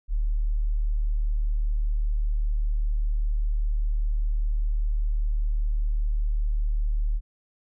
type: tone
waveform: sine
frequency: 37.47 Hz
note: D1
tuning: 36 cents sharp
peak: -21 dBFS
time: 0.08-7.21 s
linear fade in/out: 50 ms
effects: none